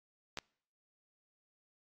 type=clicks; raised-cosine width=0.2 ms; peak=-22 dBFS; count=2; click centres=0.373 / 0.387 s; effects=noise-tail reverb RT60 0.6 s tail -26 dB re dry + AAC 64 kbps

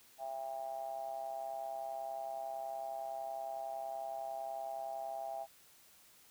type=ring-modulated tone; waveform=triangle; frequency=65.41 Hz; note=C2; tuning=in tune; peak=-34 dBFS; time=0.18-5.47 s; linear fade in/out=50 ms; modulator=735 Hz; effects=white hiss -63 dBFS RMS until 6.3 s

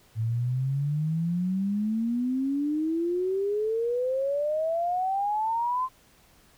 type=exponential sweep; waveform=sine; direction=up; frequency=109 to 1046.5 Hz; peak=-24 dBFS; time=0.15-5.89 s; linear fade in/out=50 ms; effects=pink hiss -59 dBFS RMS until 6.57 s

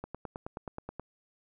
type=click train; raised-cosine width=1 ms; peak=-24 dBFS; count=10; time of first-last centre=0.04-0.996 s; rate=9.41 Hz; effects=none

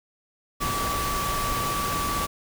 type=tone in noise; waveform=sine; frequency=1151 Hz; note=D6; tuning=35 cents flat; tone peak=-27 dBFS; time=0.6-2.27 s; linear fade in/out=20 ms; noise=pink; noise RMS=-29 dBFS; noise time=0.6-2.27 s; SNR=-1 dB; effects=none

